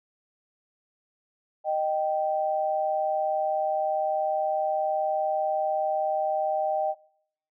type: tone pair together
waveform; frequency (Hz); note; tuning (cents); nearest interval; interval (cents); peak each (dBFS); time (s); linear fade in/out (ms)
sine; 619 / 779.4; D#5 / G5; -9 / -10; major third; 399; -26; 1.64-6.95; 50
effects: noise-tail reverb RT60 0.7 s tail -24 dB re dry